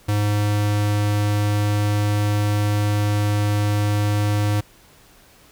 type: tone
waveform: square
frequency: 103.83 Hz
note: G#2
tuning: in tune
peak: -18 dBFS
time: 0.08-4.61 s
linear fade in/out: 10 ms
effects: pink hiss -51 dBFS RMS until 5.51 s